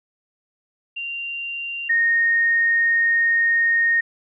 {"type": "tone pair in turn", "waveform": "sine", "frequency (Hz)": [2774, 1851.4], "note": ["F7", "A#6"], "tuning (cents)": [-12, -12], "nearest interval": "perfect fifth", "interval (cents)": 700, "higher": "first", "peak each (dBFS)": [-26, -15], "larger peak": "second", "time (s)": [[0.96, 1.89], [1.89, 4.01]], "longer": "second", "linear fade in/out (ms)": 10, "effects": []}